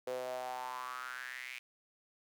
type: tone with high-pass filter sweep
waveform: sawtooth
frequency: 126.7 Hz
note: B2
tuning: 45 cents sharp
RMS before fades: -42 dBFS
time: 0.07-1.59 s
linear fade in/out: 5 ms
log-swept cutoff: 480 to 2400 Hz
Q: 6.2
effects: none